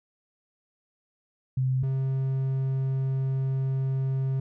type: tone pair in turn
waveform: sine / triangle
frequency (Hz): 130 / 133.42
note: C3 / C3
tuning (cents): -11 / +34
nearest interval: unison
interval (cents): 45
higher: second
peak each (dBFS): -22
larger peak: neither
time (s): 1.57-1.83 / 1.83-4.4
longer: second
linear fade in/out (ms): 5
effects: none